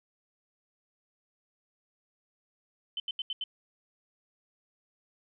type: tone bursts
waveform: sine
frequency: 3061 Hz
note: G7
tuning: 42 cents flat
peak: -31 dBFS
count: 5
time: 2.97-3.439 s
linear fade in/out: 2 ms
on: 29 ms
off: 81 ms
effects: none